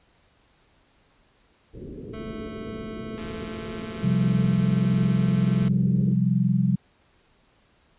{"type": "low-pass noise", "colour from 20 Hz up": "white", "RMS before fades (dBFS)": -38, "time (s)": [1.73, 6.15], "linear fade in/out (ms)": 20, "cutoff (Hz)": 440, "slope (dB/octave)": 48}
{"type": "tone", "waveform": "25% pulse", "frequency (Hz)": 220, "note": "A3", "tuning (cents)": 0, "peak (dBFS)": -31, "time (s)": [2.13, 5.69], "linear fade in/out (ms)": 10}
{"type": "click train", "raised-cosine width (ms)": 0.3, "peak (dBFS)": -27, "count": 431, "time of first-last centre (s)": [3.18, 5.68], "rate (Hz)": 172}
{"type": "chord", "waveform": "sine", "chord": "C suspended fourth", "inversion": "none", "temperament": "equal", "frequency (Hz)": [130.81, 174.61, 196], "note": ["C3", "F3", "G3"], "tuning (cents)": [0, 0, 0], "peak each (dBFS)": -23, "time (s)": [4.03, 6.76], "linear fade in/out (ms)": 10}
{"effects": ["pink hiss -62 dBFS RMS until 7.98 s", "resampled to 8000 Hz"]}